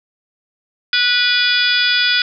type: harmonic tone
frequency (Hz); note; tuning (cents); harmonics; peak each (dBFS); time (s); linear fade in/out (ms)
490; B4; -14; 3 / 4 / 5 / 6 / 7 / 8 / 9 / 10; -17 / -25 / -21 / -27 / -17 / -27 / -26 / -20; 0.93-2.22; 2
effects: none

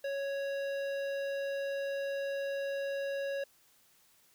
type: tone with hard clipping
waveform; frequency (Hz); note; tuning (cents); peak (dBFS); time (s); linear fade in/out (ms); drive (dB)
triangle; 554.4; C#5; 0; -35; 0.04-3.44; 5; 17
effects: white hiss -66 dBFS RMS until 4.34 s

